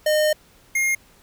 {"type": "tone pair in turn", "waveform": "square", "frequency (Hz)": [611, 2133], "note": ["D#5", "C7"], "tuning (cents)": [-32, 33], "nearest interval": "octave + minor seventh", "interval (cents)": 2165, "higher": "second", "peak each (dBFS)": [-17, -19], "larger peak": "first", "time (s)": [[0.06, 0.33], [0.75, 0.95]], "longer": "first", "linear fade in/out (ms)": 5, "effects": ["pink hiss -54 dBFS RMS until 1.22 s"]}